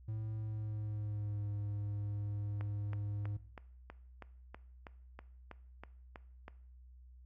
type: tone with pitch glide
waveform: triangle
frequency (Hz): 109 to 102.88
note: A2 to G#2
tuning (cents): -16 to -16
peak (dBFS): -35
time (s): 0.08-3.37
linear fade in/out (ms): 5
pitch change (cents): -100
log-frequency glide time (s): 0.36-1.44
type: click train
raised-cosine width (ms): 0.5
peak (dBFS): -32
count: 13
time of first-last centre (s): 2.61-6.481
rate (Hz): 3.1
effects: noise-tail reverb RT60 0.6 s tail -19 dB re dry + added 62 Hz sine -54 dBFS peak until 7.25 s